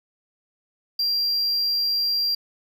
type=tone; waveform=triangle; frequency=4749 Hz; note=D8; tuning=18 cents sharp; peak=-19 dBFS; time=0.99-2.35 s; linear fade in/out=5 ms; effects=9-bit